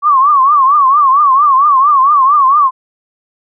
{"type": "tone with vibrato", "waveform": "sine", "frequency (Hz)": 1120, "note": "C#6", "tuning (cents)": 18, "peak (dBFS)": -5, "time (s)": [0.02, 2.71], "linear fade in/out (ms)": 50, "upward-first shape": "triangle", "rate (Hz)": 4.4, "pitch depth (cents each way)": 160, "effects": []}